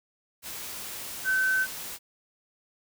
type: tone in noise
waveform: sine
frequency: 1531 Hz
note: G6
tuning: 41 cents flat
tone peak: -22 dBFS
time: 1.24-1.67 s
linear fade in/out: 50 ms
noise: white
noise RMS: -38 dBFS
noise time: 0.42-1.99 s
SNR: +13 dB
effects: none